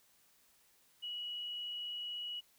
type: tone with frequency modulation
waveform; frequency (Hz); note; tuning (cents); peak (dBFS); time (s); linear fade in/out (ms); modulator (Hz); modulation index
sine; 2921; F#7; -23; -39; 1.02-2.41; 20; 54.1; 0.3
effects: white hiss -69 dBFS RMS until 2.58 s